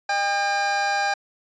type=tone pair together; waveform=25% pulse; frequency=610 / 802.1 Hz; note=D#5 / G5; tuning=-34 / +40 cents; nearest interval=perfect fourth; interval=474 cents; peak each=-28 / -17 dBFS; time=0.09-1.14 s; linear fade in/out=5 ms; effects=resampled to 16000 Hz